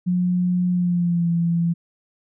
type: tone with pitch glide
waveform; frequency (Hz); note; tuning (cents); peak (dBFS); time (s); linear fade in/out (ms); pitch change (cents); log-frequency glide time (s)
sine; 179.4 to 169.33; F3 to E3; +47 to +47; -17; 0.06-1.74; 20; -100; 0.71-1.3
effects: none